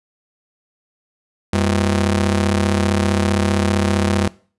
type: ring-modulated tone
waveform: sawtooth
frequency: 143.7 Hz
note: D3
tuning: 37 cents flat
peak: -8 dBFS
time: 1.53-4.28 s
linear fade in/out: 5 ms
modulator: 54.2 Hz
effects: noise-tail reverb RT60 0.4 s tail -21 dB re dry + resampled to 24000 Hz